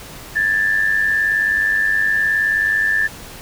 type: tone pair together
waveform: sine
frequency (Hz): 1666.9 / 1766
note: G#6 / A6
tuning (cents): +6 / +6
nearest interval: minor second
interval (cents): 100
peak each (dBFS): -21 / -15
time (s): 0.35-3.08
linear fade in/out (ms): 20
effects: pink hiss -36 dBFS RMS until 3.41 s